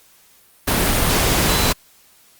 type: tone in noise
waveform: sine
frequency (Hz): 4023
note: B7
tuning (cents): +31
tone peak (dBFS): -26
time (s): 1.48-1.72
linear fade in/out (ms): 10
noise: pink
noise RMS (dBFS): -17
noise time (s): 0.67-1.73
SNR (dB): -12
effects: white hiss -52 dBFS RMS until 2.39 s + Opus 48 kbps